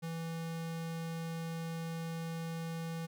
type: tone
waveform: square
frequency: 164.81 Hz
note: E3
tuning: in tune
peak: -38 dBFS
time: 0.02-3.07 s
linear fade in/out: 20 ms
effects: none